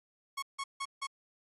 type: tone bursts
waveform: sawtooth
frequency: 1100 Hz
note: C#6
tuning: 14 cents flat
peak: -31 dBFS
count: 4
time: 0.37-1.07 s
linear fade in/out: 10 ms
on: 55 ms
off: 160 ms
effects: AAC 32 kbps